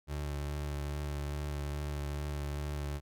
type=tone with vibrato; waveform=30% pulse; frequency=72.8 Hz; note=D2; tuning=15 cents flat; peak=-32 dBFS; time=0.07-3.01 s; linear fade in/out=50 ms; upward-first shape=sine; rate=2.4 Hz; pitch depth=20 cents each way; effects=none